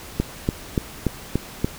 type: click train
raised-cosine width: 3 ms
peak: -6 dBFS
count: 6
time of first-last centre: 0.2-1.645 s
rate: 3.46 Hz
effects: pink hiss -39 dBFS RMS until 1.78 s